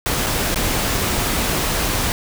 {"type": "noise with dropouts", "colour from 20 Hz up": "pink", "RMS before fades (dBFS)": -20, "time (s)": [0.06, 2.12], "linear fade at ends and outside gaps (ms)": 0, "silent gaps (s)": [[0.263, 0.267], [0.544, 0.559]], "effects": []}